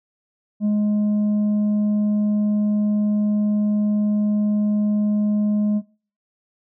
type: tone with tanh clipping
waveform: sine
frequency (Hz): 209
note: G#3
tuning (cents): +11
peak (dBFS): -17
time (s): 0.6-5.82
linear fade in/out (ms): 50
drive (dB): 3
effects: noise-tail reverb RT60 0.4 s tail -22 dB re dry